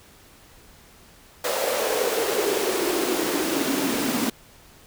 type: noise with high-pass filter sweep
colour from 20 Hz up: pink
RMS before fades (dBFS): -24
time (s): 1.44-4.3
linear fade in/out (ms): 5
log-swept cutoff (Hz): 550 to 240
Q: 5.6
effects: pink hiss -51 dBFS RMS until 4.86 s